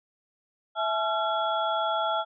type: tone cluster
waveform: sine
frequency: 658 / 858 / 1363 / 3359 Hz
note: E5 / A5 / F6 / G#7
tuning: -3 / -44 / -43 / +19 cents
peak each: -29 / -29 / -29 / -35 dBFS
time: 0.75-2.25 s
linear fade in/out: 50 ms
effects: none